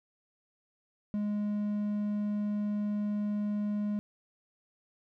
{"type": "tone", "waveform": "triangle", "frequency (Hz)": 207.7, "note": "G#3", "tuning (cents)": 0, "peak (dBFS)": -27, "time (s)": [1.14, 3.99], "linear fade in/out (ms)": 0, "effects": []}